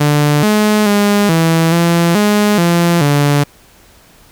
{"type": "tone with pitch steps", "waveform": "sawtooth", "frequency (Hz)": [147.5, 211.9, 204.5, 164, 169.9, 208.1, 171.3, 144.4], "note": ["D3", "G#3", "G#3", "E3", "F3", "G#3", "F3", "D3"], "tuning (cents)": [8, 35, -26, -9, -47, 4, -33, -29], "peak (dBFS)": -5, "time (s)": [0, 3.44], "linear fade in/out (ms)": 10, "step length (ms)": 430, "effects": ["pink hiss -45 dBFS RMS until 4.31 s"]}